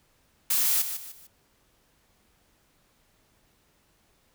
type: noise with echo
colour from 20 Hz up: blue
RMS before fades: -24 dBFS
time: 0.5-0.82 s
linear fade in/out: 5 ms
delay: 150 ms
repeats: 3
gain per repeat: -9 dB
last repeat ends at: 1.27 s
effects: pink hiss -66 dBFS RMS until 4.34 s